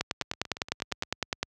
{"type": "two click trains", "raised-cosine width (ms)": 0.2, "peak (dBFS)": [-10, -23], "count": [15, 8], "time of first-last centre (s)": [[0.01, 1.43], [0.22, 1.034]], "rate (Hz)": [9.86, 8.6], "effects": ["high-pass 60 Hz 12 dB/octave"]}